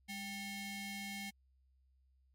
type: ring-modulated tone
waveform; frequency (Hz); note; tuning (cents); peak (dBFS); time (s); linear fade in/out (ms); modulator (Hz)
sawtooth; 987.8; B5; 0; -35; 0.08-1.31; 20; 1190
effects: added 65 Hz sine -68 dBFS peak until 2.34 s + MP3 64 kbps